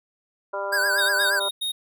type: harmonic tone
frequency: 198.4 Hz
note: G3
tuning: 21 cents sharp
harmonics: 2 / 3 / 4 / 5 / 6 / 7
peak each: -35 / -29 / -38 / -31 / -42 / -34 dBFS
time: 0.53-1.49 s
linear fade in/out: 10 ms
type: tone with vibrato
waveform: square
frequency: 1568 Hz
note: G6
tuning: in tune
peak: -21 dBFS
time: 0.72-1.4 s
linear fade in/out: 10 ms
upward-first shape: triangle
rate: 8.5 Hz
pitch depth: 110 cents each way
type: tone bursts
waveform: square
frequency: 3725 Hz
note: A#7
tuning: 2 cents flat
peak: -25 dBFS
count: 4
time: 0.98-1.72 s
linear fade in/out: 10 ms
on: 110 ms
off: 100 ms
effects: none